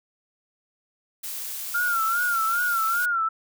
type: noise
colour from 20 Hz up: blue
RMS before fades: -33 dBFS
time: 1.23-3.06 s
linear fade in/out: 10 ms
type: tone with vibrato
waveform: sine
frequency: 1384 Hz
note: F6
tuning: 16 cents flat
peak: -21 dBFS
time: 1.74-3.29 s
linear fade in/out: 10 ms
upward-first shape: sine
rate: 2.5 Hz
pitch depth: 90 cents each way
effects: none